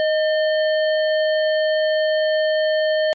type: harmonic tone with a mistuned harmonic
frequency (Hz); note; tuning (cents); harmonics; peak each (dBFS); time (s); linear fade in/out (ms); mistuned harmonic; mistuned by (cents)
622.3; D#5; 0; 1 / 3 / 5 / 7; -16 / -26 / -30 / -33; 0-3.13; 0; 3; -62
effects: MP3 32 kbps